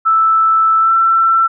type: tone with pitch glide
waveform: sine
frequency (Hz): 1318.5 to 1340.8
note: E6 to E6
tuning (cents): 0 to +29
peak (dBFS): -8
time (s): 0.05-1.48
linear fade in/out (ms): 20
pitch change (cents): +29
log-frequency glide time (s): 0.79-0.93
effects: none